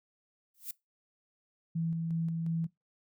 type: noise with exponential growth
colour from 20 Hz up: violet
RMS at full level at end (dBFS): -34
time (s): 0.54-0.71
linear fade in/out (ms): 5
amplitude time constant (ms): 35
type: tone with tremolo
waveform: sine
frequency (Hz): 164.81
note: E3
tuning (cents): 0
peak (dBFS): -29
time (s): 1.75-2.67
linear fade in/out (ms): 10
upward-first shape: square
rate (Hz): 2.8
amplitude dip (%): 25
effects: noise-tail reverb RT60 0.2 s tail -22 dB re dry